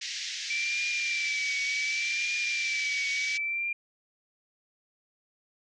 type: band-pass noise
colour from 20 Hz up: white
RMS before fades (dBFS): -36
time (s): 0.01-3.38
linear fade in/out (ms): 10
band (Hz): 1800 to 6300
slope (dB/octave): 48
type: tone with vibrato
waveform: sine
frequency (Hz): 2329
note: D7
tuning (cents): -15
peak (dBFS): -28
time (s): 0.5-3.73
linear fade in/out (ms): 5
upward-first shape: triangle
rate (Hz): 0.68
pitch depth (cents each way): 66
effects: none